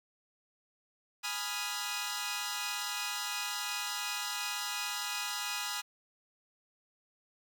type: chord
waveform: 10% pulse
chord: F half-diminished seventh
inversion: first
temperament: equal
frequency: 830.6 / 987.8 / 1244.5 / 1396.9 Hz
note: Ab5 / Cb6 / Eb6 / F6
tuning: 0 / 0 / 0 / 0 cents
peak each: -32 dBFS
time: 1.23-5.82 s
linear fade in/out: 20 ms
effects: none